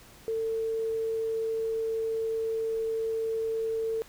sine tone, 448.2 Hz, A4, 32 cents sharp, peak -27 dBFS, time 0.28-4.02 s, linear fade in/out 0 ms, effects pink hiss -53 dBFS RMS until 4.08 s

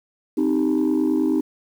sine chord, C minor, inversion none, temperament equal, 261.6 / 311.1 / 392 Hz, C4 / Eb4 / G4, 0 / 0 / 0 cents, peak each -20 / -18 / -24 dBFS, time 0.37-1.41 s, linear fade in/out 10 ms, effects tanh soft clip ceiling -13 dBFS + 8-bit

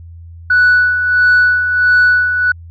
sine tone with tremolo, 1480 Hz, F#6, in tune, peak -4 dBFS, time 0.5-2.52 s, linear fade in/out 5 ms, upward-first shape sine, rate 1.5 Hz, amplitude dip 60%, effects tanh soft clip ceiling -4 dBFS + added 84 Hz sine -31 dBFS peak until 2.7 s

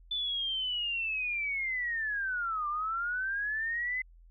sine linear two-way sweep, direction down then up, 3518 to 1174.7 to 2046 Hz, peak -30 dBFS, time 0.11-4.02 s, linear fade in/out 5 ms, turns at 2.68 s, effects added 42 Hz sine -53 dBFS peak until 4.3 s

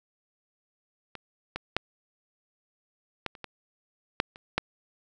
clicks, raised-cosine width 0.3 ms, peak -23 / -16 / -8 / -14 / -30 / -21 / -6 / -29 / -8 dBFS, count 9, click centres 1.153 / 1.56 / 1.766 / 3.263 / 3.352 / 3.443 / 4.201 / 4.359 / 4.58 s, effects none

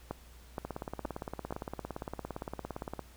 two click trains, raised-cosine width 1 ms, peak -23 / -21 dBFS, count 42 / 4, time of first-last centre 0.65-2.993 / 0.11-1.525 s, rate 17.5 / 2.12 Hz, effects added 60 Hz sine -53 dBFS peak until 3.16 s + pink hiss -59 dBFS RMS until 3.16 s

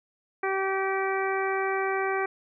harmonic tone, 385.9 Hz, G4, 27 cents flat, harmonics 1 / 2 / 3 / 4 / 5 / 6, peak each -28 / -31 / -33 / -34 / -35 / -36 dBFS, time 0.43-2.26 s, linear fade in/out 5 ms, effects none

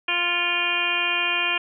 harmonic tone with a mistuned harmonic, 349.2 Hz, F4, in tune, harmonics 1 / 2 / 3 / 4 / 5 / 6 / 7 / 8 / 9, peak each -36 / -34 / -31 / -32 / -30 / -36 / -24 / -27 / -30 dBFS, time 0.08-1.58 s, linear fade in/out 5 ms, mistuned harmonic 6, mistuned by +86 cents, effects none

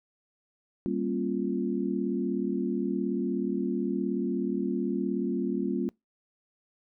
sine chord, G half-diminished seventh, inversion none, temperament equal with one note detuned, 196 / 233.1 / 272.1 / 349.2 Hz, G3 / Bb3 / Db4 / F4, 0 / 0 / -32 / 0 cents, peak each -32 dBFS, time 0.86-5.89 s, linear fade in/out 0 ms, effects noise-tail reverb RT60 0.2 s tail -26 dB re dry

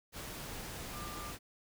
sine tone in noise, 1194 Hz, D6, 28 cents sharp, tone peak -46 dBFS, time 0.91-1.34 s, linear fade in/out 50 ms, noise pink, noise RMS -44 dBFS, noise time 0.12-1.39 s, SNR -5 dB, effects none

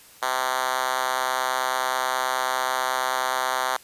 5% pulse tone with high-pass filter, 129.3 Hz, C3, 20 cents flat, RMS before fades -25 dBFS, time 0.22-3.77 s, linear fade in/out 5 ms, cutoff 810 Hz, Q 1.3, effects white hiss -50 dBFS RMS until 3.83 s + resampled to 32000 Hz

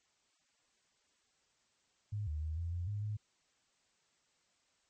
sine tone with pitch steps, 104.2 / 76.1 / 78.4 / 84.7 / 87.4 / 103.3 / 105.7 Hz, G#2 / D#2 / D#2 / E2 / F2 / G#2 / G#2, +6 / -38 / +14 / +48 / +2 / -9 / +31 cents, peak -35 dBFS, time 2.12-3.17 s, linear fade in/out 10 ms, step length 150 ms, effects white hiss -75 dBFS RMS until 4.89 s + MP3 32 kbps

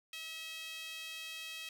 sawtooth tone with high-pass filter, 644 Hz, E5, 41 cents flat, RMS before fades -45 dBFS, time 0.13-1.69 s, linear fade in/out 2 ms, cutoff 2800 Hz, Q 3, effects none

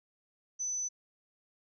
sine tone, 6020 Hz, F#8, 29 cents sharp, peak -32 dBFS, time 0.59-0.89 s, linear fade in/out 20 ms, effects none

